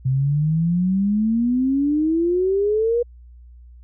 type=exponential sweep; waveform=sine; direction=up; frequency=128 to 484.8 Hz; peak=-16 dBFS; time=0.05-3.03 s; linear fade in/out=10 ms; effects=added 60 Hz sine -41 dBFS peak until 3.83 s